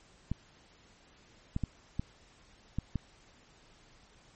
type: clicks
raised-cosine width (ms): 5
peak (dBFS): -19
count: 6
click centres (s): 0.316 / 1.564 / 1.637 / 1.995 / 2.786 / 2.957
effects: pink hiss -61 dBFS RMS until 4.35 s + MP3 32 kbps